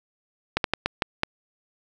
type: slowing click train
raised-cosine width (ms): 0.3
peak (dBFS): -5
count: 6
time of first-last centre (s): 0.57-1.234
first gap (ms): 72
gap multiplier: 1.31
effects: none